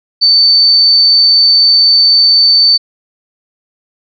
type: tone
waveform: sine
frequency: 4542 Hz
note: C#8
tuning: 41 cents sharp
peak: -4 dBFS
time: 0.21-2.78 s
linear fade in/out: 20 ms
effects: none